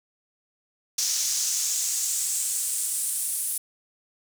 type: noise with high-pass filter sweep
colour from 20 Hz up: brown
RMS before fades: -27 dBFS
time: 0.98-3.58 s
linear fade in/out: 5 ms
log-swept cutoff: 5800 to 10000 Hz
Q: 3
effects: none